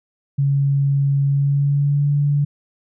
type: tone with pitch glide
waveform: sine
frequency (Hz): 139.6 to 144.19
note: C#3 to D3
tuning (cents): +13 to -31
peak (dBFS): -14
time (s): 0.38-2.45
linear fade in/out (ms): 10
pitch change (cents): +56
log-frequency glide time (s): 1.26-2.1
effects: none